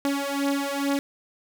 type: beating tone pair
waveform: sawtooth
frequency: 278.7 / 281 Hz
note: C#4 / C#4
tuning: +9 / +24 cents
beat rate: 2.3 Hz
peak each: -23 dBFS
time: 0.05-0.99 s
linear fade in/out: 0 ms
effects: none